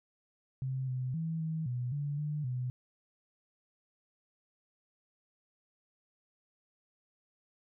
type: tone with pitch steps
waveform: sine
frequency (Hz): 131.6 / 128 / 162.5 / 159.8 / 123.6 / 144.3 / 149.5 / 125.8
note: C3 / C3 / E3 / D#3 / B2 / D3 / D3 / B2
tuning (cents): +10 / -38 / -24 / +47 / +2 / -30 / +31 / +32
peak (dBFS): -32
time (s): 0.62-2.7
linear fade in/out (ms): 0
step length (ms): 260
effects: none